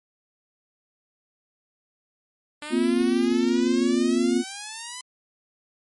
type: exponential sweep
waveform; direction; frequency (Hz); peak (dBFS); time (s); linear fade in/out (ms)
5% pulse; up; 293.7 to 1019; -22; 2.62-5.01; 2
type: chord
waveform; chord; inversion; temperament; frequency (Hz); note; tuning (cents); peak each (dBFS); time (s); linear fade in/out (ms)
sine; Bb suspended second; none; equal with one note detuned; 235.8 / 261.6 / 349.2; Bb3 / C4 / F4; +20 / 0 / 0; -23; 2.7-4.44; 50
effects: MP3 48 kbps